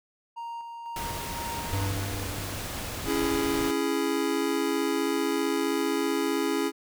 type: tone with tremolo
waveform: triangle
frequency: 932.3 Hz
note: A#5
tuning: in tune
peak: -32 dBFS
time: 0.36-1.88 s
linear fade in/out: 20 ms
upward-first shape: square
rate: 2 Hz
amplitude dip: 35%
type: noise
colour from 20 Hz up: pink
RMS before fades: -35 dBFS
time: 0.96-3.71 s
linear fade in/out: 2 ms
type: tone with exponential decay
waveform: square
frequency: 98 Hz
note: G2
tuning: in tune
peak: -26 dBFS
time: 1.73-3.85 s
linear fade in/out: 0 ms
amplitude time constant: 460 ms
type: chord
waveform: square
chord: C# minor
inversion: none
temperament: just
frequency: 277.2 / 332.6 / 415.8 Hz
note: C#4 / E4 / G#4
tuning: 0 / +16 / +2 cents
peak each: -30 dBFS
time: 3.05-6.72 s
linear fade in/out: 50 ms
effects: none